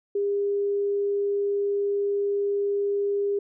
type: tone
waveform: sine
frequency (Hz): 403.5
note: G#4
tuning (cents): -50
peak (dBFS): -22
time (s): 0.15-3.39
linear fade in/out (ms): 5
effects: none